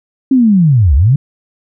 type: linear two-way sweep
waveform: sine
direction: down then up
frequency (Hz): 273.7 to 61.74 to 148.2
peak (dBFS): -5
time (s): 0.31-1.16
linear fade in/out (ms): 5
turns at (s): 0.95
effects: none